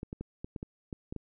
clicks, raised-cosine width 3 ms, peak -25 dBFS, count 9, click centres 0.031 / 0.129 / 0.21 / 0.445 / 0.562 / 0.629 / 0.928 / 1.125 / 1.163 s, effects none

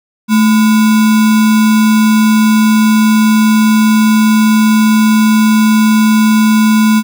sine tone with sample-and-hold, 217.4 Hz, A3, 21 cents flat, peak -5 dBFS, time 0.28-7.03 s, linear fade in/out 50 ms, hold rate 1225 Hz, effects none

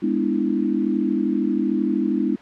sine chord, E dominant seventh, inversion first, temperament just, 206 / 247.2 / 296.7 / 329.6 Hz, G#3 / B3 / D4 / E4, -14 / +2 / +18 / 0 cents, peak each -24 dBFS, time 0.02-2.36 s, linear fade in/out 10 ms, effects white hiss -44 dBFS RMS until 2.41 s + low-pass 2000 Hz 12 dB/octave

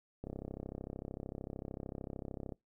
click train, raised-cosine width 2 ms, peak -28 dBFS, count 77, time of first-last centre 0.24-2.522 s, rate 33.3 Hz, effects noise-tail reverb RT60 0.2 s tail -25 dB re dry

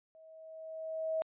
sine tone with level ramp, 640 Hz, D#5, 49 cents sharp, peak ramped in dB -55 to -29 dBFS, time 0.15-1.22 s, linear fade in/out 0 ms, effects resampled to 8000 Hz

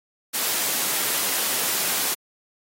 white noise, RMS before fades -24 dBFS, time 0.33-2.15 s, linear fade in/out 20 ms, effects high-pass 200 Hz 12 dB/octave + AAC 48 kbps

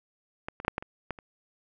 clicks, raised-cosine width 0.5 ms, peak -19 / -23 / -20 / -6 / -15 / -25 / -17 / -30 dBFS, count 8, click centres 0.485 / 0.601 / 0.649 / 0.681 / 0.781 / 0.825 / 1.107 / 1.188 s, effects none

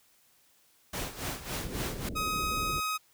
pink noise with tremolo, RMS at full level -34 dBFS, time 0.93-2.09 s, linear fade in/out 5 ms, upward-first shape sine, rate 3.6 Hz, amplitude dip 75%
pink low-pass noise, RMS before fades -38 dBFS, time 1.63-2.81 s, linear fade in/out 20 ms, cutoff 550 Hz, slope 48 dB/octave
sawtooth tone, 1262 Hz, D#6, 24 cents sharp, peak -26 dBFS, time 2.15-2.98 s, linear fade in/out 20 ms
effects white hiss -65 dBFS RMS until 3.13 s

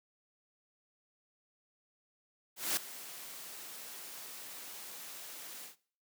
white noise with ADSR envelope, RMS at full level -31 dBFS, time 2.56-5.76 s, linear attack 210 ms, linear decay 3 ms, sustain -16 dB, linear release 120 ms, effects noise-tail reverb RT60 0.5 s tail -21 dB re dry + high-pass 200 Hz 12 dB/octave

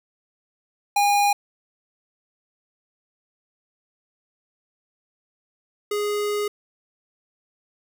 square tone pair in turn, 815 / 414.6 Hz, G#5 / G#4, -33 / -3 cents, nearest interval octave, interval 1170 cents, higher first, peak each -17 / -23 dBFS, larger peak first, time 0.96-1.33 / 5.91-6.48 s, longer second, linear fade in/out 5 ms, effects none

